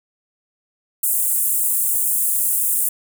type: high-pass noise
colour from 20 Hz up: pink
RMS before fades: -19 dBFS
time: 1.03-2.89 s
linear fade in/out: 5 ms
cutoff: 8200 Hz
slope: 48 dB/octave
effects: none